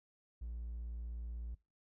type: tone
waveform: triangle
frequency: 58.1 Hz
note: A#1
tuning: 5 cents flat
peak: -38 dBFS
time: 0.41-1.55 s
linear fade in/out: 10 ms
effects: noise-tail reverb RT60 0.3 s tail -25 dB re dry + tanh soft clip ceiling -34 dBFS